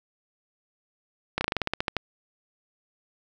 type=slowing click train; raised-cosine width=0.3 ms; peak=-9 dBFS; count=12; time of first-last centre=1.38-1.967 s; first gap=30 ms; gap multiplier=1.11; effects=none